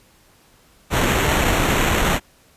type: noise with sample-and-hold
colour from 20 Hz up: pink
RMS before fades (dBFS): -18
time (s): 0.9-2.2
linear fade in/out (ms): 50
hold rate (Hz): 4900
effects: pink hiss -54 dBFS RMS until 2.56 s + resampled to 32000 Hz